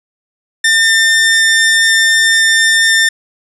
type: tone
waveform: sawtooth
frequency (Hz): 1801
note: A6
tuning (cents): +40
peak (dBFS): -4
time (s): 0.64-3.09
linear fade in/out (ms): 5
effects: resampled to 24000 Hz + 7-bit